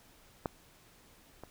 clicks, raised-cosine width 1 ms, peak -18 / -30 dBFS, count 2, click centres 0.458 / 1.436 s, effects pink hiss -61 dBFS RMS until 1.5 s

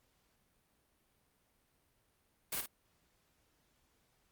white noise with echo, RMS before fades -37 dBFS, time 2.52-2.61 s, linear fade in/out 5 ms, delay 52 ms, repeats 1, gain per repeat -8 dB, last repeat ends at 2.662 s, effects pink hiss -75 dBFS RMS until 4.31 s + Opus 48 kbps

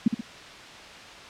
sine tone with echo, 227.7 Hz, A#3, 40 cents flat, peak -14 dBFS, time 0.06-0.08 s, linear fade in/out 5 ms, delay 65 ms, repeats 2, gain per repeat -7 dB, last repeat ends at 0.21 s, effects white hiss -43 dBFS RMS until 1.29 s + low-pass 4000 Hz 12 dB/octave

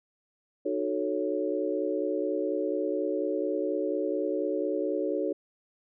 sine chord, D# half-diminished seventh, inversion none, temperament equal with one note detuned, 305.8 / 370 / 440 / 554.4 Hz, D#4 / F#4 / A4 / C#5, -30 / 0 / 0 / 0 cents, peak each -32 dBFS, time 0.65-5.33 s, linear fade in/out 10 ms, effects none

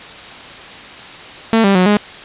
sawtooth tone with pitch steps, 224.9 / 197.3 / 182.8 / 207.3 Hz, A3 / G3 / F#3 / G#3, +38 / +11 / -21 / -3 cents, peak -5 dBFS, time 1.53-1.97 s, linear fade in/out 0 ms, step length 110 ms, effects white hiss -33 dBFS RMS until 2.24 s + resampled to 8000 Hz

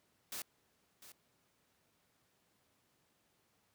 white noise with echo, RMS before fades -43 dBFS, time 0.32-0.42 s, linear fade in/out 2 ms, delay 700 ms, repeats 1, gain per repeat -13 dB, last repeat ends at 1.12 s, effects pink hiss -75 dBFS RMS until 3.74 s + high-pass 100 Hz 12 dB/octave

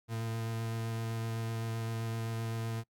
40% pulse tone with vibrato, 113.4 Hz, A#2, 47 cents flat, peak -33 dBFS, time 0.08-2.84 s, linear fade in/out 50 ms, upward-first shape square, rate 7.8 Hz, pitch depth 9 cents each way, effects noise-tail reverb RT60 0.1 s tail -25 dB re dry + Opus 48 kbps

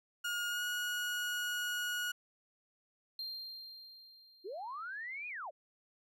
30% pulse tone with pitch glide, 1430 to 1451.6 Hz, F6 to F#6, +41 to -34 cents, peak -32 dBFS, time 0.24-2.12 s, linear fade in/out 10 ms, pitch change +25 cents, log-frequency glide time 0.49-0.63 s
triangle tone with exponential decay, 4186 Hz, C8, in tune, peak -37 dBFS, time 3.19-5.31 s, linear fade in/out 2 ms, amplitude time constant 460 ms
sine linear two-way sweep, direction up then down, 329.6 to 2503 to 502 Hz, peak -40 dBFS, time 4.44-5.51 s, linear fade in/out 20 ms, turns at 5.28 s
effects none

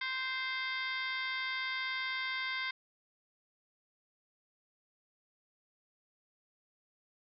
harmonic tone with a mistuned harmonic, 521 Hz, C5, 7 cents flat, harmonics 2 / 3 / 4 / 5 / 6 / 7 / 8 / 9 / 10, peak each -43 / -40 / -37 / -51 / -46 / -44 / -55 / -47 / -56 dBFS, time 0.01-2.71 s, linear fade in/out 5 ms, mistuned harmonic 6, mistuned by +47 cents, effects none

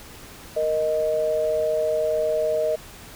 sine tone pair together, 466.2 / 622.3 Hz, A#4 / D#5, 0 / 0 cents, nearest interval perfect fourth, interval 500 cents, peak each -25 / -21 dBFS, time 0.56-2.76 s, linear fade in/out 10 ms, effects pink hiss -43 dBFS RMS until 3.15 s

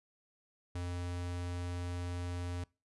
square tone, 88.3 Hz, F2, 20 cents sharp, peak -37 dBFS, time 0.75-2.64 s, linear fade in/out 5 ms, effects noise-tail reverb RT60 0.3 s tail -25 dB re dry + resampled to 24000 Hz

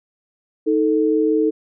sine tone pair together, 314.3 / 440 Hz, D#4 / A4, +18 / 0 cents, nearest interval tritone, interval 582 cents, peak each -17 dBFS, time 0.66-1.51 s, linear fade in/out 20 ms, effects none

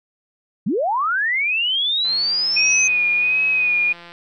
sine linear sweep, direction up, 155.56 to 6272 Hz, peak -17 dBFS, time 0.66-2.88 s, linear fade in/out 10 ms
click train, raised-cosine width 0.3 ms, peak -24 dBFS, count 357, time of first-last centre 2.05-4.12 s, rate 172 Hz
sine tone with vibrato, 2489 Hz, D#7, in tune, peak -15 dBFS, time 2.56-3.93 s, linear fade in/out 10 ms, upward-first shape sine, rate 1.4 Hz, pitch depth 45 cents each way
effects none

